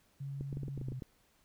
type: tone with pitch glide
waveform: sine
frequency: 138.59 to 128.56 Hz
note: C#3 to C3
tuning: 0 to -30 cents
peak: -38 dBFS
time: 0.2-1 s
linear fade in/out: 10 ms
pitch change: -130 cents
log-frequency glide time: 0.73-0.89 s
type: clicks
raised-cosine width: 3 ms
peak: -29 dBFS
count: 10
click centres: 0.41 / 0.528 / 0.571 / 0.633 / 0.682 / 0.777 / 0.814 / 0.885 / 0.921 / 1.022 s
effects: pink hiss -70 dBFS RMS until 1.44 s